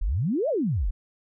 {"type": "exponential two-way sweep", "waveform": "sine", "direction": "up then down", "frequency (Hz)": [35.53, 678, 35.53], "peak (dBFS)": -22, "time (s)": [0.01, 0.91], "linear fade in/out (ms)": 10, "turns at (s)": 0.49, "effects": []}